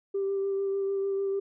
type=tone with vibrato; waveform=sine; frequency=392.8 Hz; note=G4; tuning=4 cents sharp; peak=-25 dBFS; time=0.14-1.4 s; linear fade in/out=10 ms; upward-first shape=sine; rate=6.7 Hz; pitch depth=14 cents each way; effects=tanh soft clip ceiling -22 dBFS